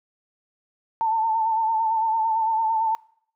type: tone with vibrato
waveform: sine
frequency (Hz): 891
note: A5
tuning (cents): +22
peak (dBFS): -19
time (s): 1.01-2.95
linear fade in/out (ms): 0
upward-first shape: triangle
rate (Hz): 8.9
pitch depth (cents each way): 53
effects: noise-tail reverb RT60 0.6 s tail -25 dB re dry